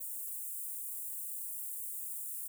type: high-pass noise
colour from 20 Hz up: white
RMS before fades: -41 dBFS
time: 0-2.48 s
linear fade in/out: 10 ms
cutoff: 8100 Hz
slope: 48 dB/octave
effects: none